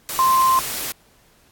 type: tone in noise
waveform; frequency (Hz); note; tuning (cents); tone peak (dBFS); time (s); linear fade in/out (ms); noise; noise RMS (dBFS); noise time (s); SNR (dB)
sine; 1046.5; C6; 0; -13; 0.19-0.59; 0; white; -27; 0.09-0.92; +11
effects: pink hiss -56 dBFS RMS until 1.51 s + AAC 64 kbps